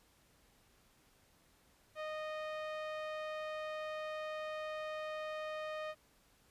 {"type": "tone with low-pass filter", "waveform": "sawtooth", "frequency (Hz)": 618, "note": "D#5", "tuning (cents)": -12, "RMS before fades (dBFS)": -42, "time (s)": [1.95, 5.95], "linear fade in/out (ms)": 50, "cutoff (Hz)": 2800, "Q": 0.87, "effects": ["pink hiss -69 dBFS RMS until 6.5 s", "resampled to 32000 Hz"]}